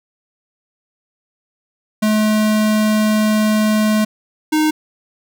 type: tone pair in turn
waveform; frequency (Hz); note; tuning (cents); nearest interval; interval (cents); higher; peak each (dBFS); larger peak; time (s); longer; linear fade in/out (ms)
square; 214.5 / 308.8; A3 / D#4; -44 / -13; tritone; 631; second; -13; neither; 2.02-4.05 / 4.52-4.71; first; 10
effects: none